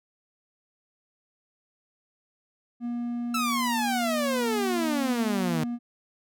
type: tone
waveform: triangle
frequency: 239 Hz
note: A#3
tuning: 43 cents sharp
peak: -26 dBFS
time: 2.8-5.79 s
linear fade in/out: 50 ms
type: exponential sweep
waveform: sawtooth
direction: down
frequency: 1342 to 151.6 Hz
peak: -22 dBFS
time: 3.34-5.64 s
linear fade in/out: 5 ms
effects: none